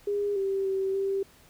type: tone with pitch steps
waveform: sine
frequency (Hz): 407.7 / 389.7 / 385.2 / 391.1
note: G#4 / G4 / G4 / G4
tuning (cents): -32 / -10 / -30 / -4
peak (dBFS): -25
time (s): 0.07-1.23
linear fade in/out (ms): 5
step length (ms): 290
effects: pink hiss -57 dBFS RMS until 1.49 s